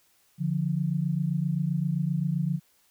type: tone pair together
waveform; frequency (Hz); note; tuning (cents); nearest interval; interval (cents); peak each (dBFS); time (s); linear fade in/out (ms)
sine; 146.2 / 173.86; D3 / F3; -7 / -7; minor third; 300; -27; 0.38-2.6; 50
effects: white hiss -65 dBFS RMS until 2.9 s